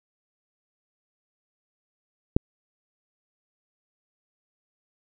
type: click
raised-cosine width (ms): 3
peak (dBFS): -4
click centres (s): 2.365
effects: none